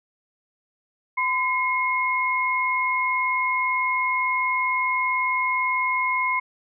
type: tone pair together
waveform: sine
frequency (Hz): 1017.4 / 2159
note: C6 / C#7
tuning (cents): -49 / -46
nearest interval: octave + minor second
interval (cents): 1303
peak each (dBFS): -23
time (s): 1.17-6.4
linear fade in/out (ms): 10
effects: none